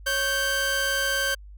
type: tone pair together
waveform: sawtooth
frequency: 551.2 / 1557 Hz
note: C#5 / G6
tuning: -10 / -12 cents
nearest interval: octave + tritone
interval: 1798 cents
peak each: -26 / -20 dBFS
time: 0.06-1.35 s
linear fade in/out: 10 ms
effects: added 50 Hz sine -41 dBFS peak until 1.57 s